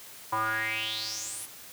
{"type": "tone with band-pass filter sweep", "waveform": "square", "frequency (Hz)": 110, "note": "A2", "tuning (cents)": 0, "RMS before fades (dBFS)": -32, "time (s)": [0.32, 1.46], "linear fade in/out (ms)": 10, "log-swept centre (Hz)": [1000, 11000], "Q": 6.6, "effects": ["white hiss -47 dBFS RMS until 1.72 s", "high-pass 60 Hz 12 dB/octave"]}